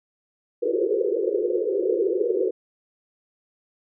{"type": "band-pass noise", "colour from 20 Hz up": "pink", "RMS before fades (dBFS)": -23, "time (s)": [0.62, 2.51], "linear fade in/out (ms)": 10, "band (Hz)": [350, 510], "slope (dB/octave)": 96, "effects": []}